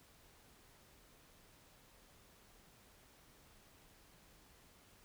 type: silence
effects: pink hiss -65 dBFS RMS until 5.04 s